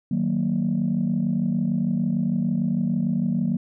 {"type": "chord", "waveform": "sine", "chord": "D# minor", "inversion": "none", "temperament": "just", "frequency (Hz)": [155.56, 186.68, 233.3], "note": ["D#3", "F#3", "A#3"], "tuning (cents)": [0, 16, 2], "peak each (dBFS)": [-26, -23, -23], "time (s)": [0.11, 3.57], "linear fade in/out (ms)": 5, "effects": ["tanh soft clip ceiling -14 dBFS"]}